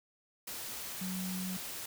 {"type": "tone in noise", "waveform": "sine", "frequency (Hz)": 185.4, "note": "F#3", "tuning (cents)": 4, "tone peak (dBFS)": -36, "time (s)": [1.01, 1.57], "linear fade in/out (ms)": 5, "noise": "white", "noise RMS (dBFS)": -42, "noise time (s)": [0.47, 1.86], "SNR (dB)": 3, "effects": []}